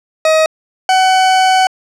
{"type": "tone pair in turn", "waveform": "40% pulse", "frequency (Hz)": [632, 751.6], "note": ["D#5", "F#5"], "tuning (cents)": [27, 27], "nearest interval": "minor third", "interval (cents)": 300, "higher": "second", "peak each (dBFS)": -7, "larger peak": "neither", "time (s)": [[0.25, 0.46], [0.89, 1.67]], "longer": "second", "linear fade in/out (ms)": 2, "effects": ["low-pass 7000 Hz 12 dB/octave"]}